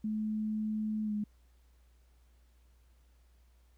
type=tone with pitch glide; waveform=sine; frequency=215.3 to 209.4 Hz; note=A3 to G#3; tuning=-37 to +15 cents; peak=-31 dBFS; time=0.04-1.24 s; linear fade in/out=5 ms; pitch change=-48 cents; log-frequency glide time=1.04-1.13 s; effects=added 60 Hz sine -61 dBFS peak until 3.77 s + pink hiss -74 dBFS RMS until 3.77 s